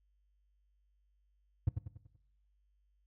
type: tone with echo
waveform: triangle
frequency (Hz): 100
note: G2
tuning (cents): +35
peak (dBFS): -22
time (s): 1.67-1.69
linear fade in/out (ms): 5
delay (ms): 95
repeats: 5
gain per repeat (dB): -7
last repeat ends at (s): 2.165
effects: noise-tail reverb RT60 0.8 s tail -19 dB re dry + added 50 Hz sine -70 dBFS peak until 3.06 s